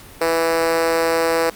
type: tone with high-pass filter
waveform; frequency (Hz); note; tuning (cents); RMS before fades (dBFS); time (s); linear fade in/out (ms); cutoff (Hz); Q
5% pulse; 164.81; E3; 0; -18; 0.21-1.5; 5; 430; 6.4
effects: pink hiss -41 dBFS RMS until 1.55 s + Opus 48 kbps